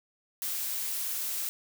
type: noise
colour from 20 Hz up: blue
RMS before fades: -33 dBFS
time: 0.42-1.49 s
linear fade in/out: 0 ms
effects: none